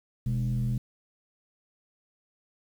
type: tone with frequency modulation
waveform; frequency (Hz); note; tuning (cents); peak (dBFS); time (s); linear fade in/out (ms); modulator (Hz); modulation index
sine; 124.2; B2; +10; -24; 0.26-0.78; 5; 81.9; 0.75
effects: tanh soft clip ceiling -21 dBFS + 9-bit